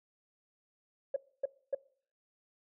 sine tone bursts, 550 Hz, C#5, 14 cents flat, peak -27 dBFS, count 3, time 1.14-1.749 s, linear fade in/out 5 ms, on 23 ms, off 270 ms, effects noise-tail reverb RT60 0.5 s tail -21 dB re dry + tanh soft clip ceiling -23 dBFS

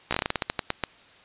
slowing click train, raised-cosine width 0.3 ms, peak -8 dBFS, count 14, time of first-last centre 0.11-0.837 s, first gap 15 ms, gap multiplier 1.2, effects white hiss -53 dBFS RMS until 1.24 s + resampled to 8000 Hz

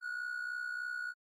triangle tone with amplitude modulation, 1458 Hz, F#6, 26 cents flat, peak -31 dBFS, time 0.01-1.14 s, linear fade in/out 50 ms, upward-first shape sine, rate 63.3 Hz, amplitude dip 70%, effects tanh soft clip ceiling -28 dBFS + AAC 48 kbps

